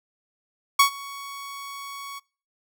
sawtooth tone with ADSR envelope, 1116 Hz, C#6, 11 cents sharp, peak -8 dBFS, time 0.79-2.2 s, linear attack 7 ms, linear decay 100 ms, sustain -23 dB, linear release 22 ms, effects noise-tail reverb RT60 0.4 s tail -25 dB re dry

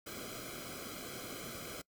pink noise with comb filter, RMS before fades -45 dBFS, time 0.06-1.82 s, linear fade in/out 10 ms, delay 1.1 ms, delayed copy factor -0.85, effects noise-tail reverb RT60 0.1 s tail -24 dB re dry

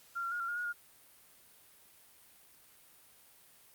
sine tone with pitch steps, 1384 / 1371 / 1430 / 1371 / 1422 / 1448 / 1421 Hz, F6 / F6 / F6 / F6 / F6 / F#6 / F6, -16 / -32 / +41 / -32 / +31 / -38 / +30 cents, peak -34 dBFS, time 0.15-0.731 s, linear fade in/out 20 ms, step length 83 ms, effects white hiss -61 dBFS RMS until 3.74 s + Opus 48 kbps

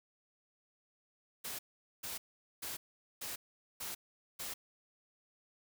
white noise bursts, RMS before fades -42 dBFS, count 6, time 1.44-4.54 s, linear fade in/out 10 ms, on 150 ms, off 440 ms, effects none

